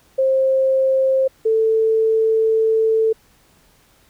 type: tone pair in turn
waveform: sine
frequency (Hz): 530 / 443.6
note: C5 / A4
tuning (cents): +22 / +14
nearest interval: minor third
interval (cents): 308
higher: first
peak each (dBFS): -13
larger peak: neither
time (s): 0.18-1.28 / 1.45-3.13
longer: second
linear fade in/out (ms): 10
effects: pink hiss -55 dBFS RMS until 4.09 s